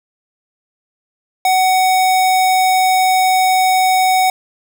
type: tone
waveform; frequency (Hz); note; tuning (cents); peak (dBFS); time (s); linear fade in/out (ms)
square; 748; F#5; +19; -11; 1.45-4.3; 2
effects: none